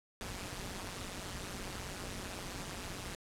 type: noise with amplitude modulation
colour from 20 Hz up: pink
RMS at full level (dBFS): -39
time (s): 0.21-3.15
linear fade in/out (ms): 0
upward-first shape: sine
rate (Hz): 186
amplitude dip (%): 85
effects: low-pass 10000 Hz 12 dB/octave